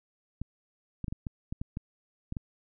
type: clicks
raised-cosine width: 5 ms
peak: -22 dBFS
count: 10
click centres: 0.416 / 1.043 / 1.082 / 1.125 / 1.268 / 1.525 / 1.615 / 1.771 / 2.324 / 2.368 s
effects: none